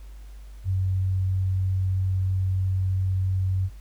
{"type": "tone", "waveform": "sine", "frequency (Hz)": 94.1, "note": "F#2", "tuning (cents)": 30, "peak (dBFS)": -21, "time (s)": [0.64, 3.7], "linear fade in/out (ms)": 50, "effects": ["added 50 Hz sine -39 dBFS peak until 3.8 s", "pink hiss -58 dBFS RMS until 3.8 s"]}